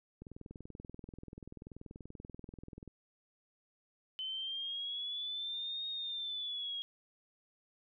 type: click train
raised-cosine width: 3 ms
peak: -35 dBFS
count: 56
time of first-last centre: 0.22-2.877 s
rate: 20.7 Hz
type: linear two-way sweep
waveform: sine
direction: up then down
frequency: 3044 to 3729 to 3269 Hz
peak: -37 dBFS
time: 4.19-6.82 s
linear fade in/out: 0 ms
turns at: 5.88 s
effects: none